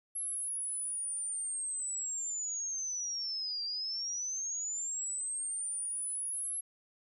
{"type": "linear two-way sweep", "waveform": "sine", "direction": "down then up", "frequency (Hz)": [11140, 4699, 11140], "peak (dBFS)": -34, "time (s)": [0.15, 6.61], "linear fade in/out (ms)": 10, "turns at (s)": 3.64, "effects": []}